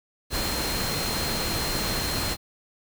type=tone in noise; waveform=sine; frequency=4186 Hz; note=C8; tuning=in tune; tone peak=-32 dBFS; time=0.3-2.37 s; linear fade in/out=50 ms; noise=pink; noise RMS=-28 dBFS; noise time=0.3-2.37 s; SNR=-7 dB; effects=none